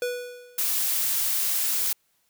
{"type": "tone with exponential decay", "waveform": "square", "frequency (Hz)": 490.8, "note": "B4", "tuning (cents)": -11, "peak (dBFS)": -24, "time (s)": [0.02, 0.81], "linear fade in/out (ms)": 2, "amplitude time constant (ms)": 170}
{"type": "noise", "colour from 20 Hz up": "blue", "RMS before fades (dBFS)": -25, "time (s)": [0.58, 1.93], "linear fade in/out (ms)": 5}
{"effects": ["white hiss -69 dBFS RMS until 2.29 s"]}